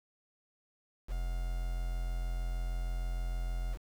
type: tone with quantisation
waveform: triangle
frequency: 43.22 Hz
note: F1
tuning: 17 cents flat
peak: -30 dBFS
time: 1.07-3.78 s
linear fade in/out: 50 ms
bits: 8
effects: none